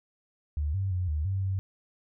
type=tone with pitch steps; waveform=sine; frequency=74.2 / 96.8 / 90.7 / 75.9 / 96.5 / 95.8 Hz; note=D2 / G2 / F#2 / D#2 / G2 / G2; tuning=+18 / -21 / -34 / -42 / -27 / -39 cents; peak=-26 dBFS; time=0.57-1.59 s; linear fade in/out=0 ms; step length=170 ms; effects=none